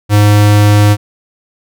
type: tone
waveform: square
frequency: 103.83 Hz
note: G#2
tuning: in tune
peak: -5 dBFS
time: 0.09-0.97 s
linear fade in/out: 50 ms
effects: none